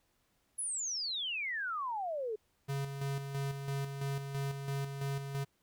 sine exponential sweep, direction down, 10840 to 414.1 Hz, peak -34 dBFS, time 0.58-2.36 s, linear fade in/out 10 ms
square tone with tremolo, 138.59 Hz, C#3, in tune, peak -34 dBFS, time 2.68-5.45 s, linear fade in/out 20 ms, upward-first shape square, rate 3 Hz, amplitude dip 50%
effects pink hiss -75 dBFS RMS until 5.62 s

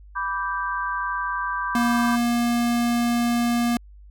sine chord, G major, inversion first, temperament equal with one note detuned, 987.8 / 1166.5 / 1568 Hz, B5 / D6 / G6, 0 / -12 / 0 cents, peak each -28 dBFS, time 0.15-2.17 s, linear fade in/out 20 ms
square tone, 237.6 Hz, A#3, 33 cents sharp, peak -20 dBFS, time 1.75-3.77 s, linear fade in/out 2 ms
effects added 50 Hz sine -43 dBFS peak until 4.1 s

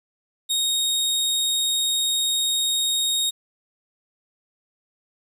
sawtooth tone, 3735 Hz, A#7, 3 cents sharp, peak -17 dBFS, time 0.49-3.31 s, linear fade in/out 20 ms, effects resampled to 32000 Hz + 9-bit

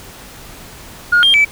sine tone with pitch steps, 1431 / 3201 / 2307 Hz, F6 / G7 / D7, +42 / +36 / -31 cents, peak -6 dBFS, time 1.12-1.45 s, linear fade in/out 10 ms, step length 110 ms, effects tanh soft clip ceiling -4 dBFS + pink hiss -36 dBFS RMS until 1.51 s

